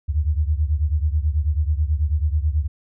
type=beating tone pair; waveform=sine; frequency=73 / 82.2 Hz; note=D2 / E2; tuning=-10 / -4 cents; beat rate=9.2 Hz; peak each=-19 / -22 dBFS; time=0.08-2.68 s; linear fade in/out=20 ms; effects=none